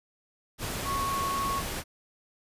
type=tone in noise; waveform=sine; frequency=1104 Hz; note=C#6; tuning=7 cents flat; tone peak=-28 dBFS; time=0.84-1.63 s; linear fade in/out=50 ms; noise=pink; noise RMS=-34 dBFS; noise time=0.58-1.84 s; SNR=+3 dB; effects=resampled to 32000 Hz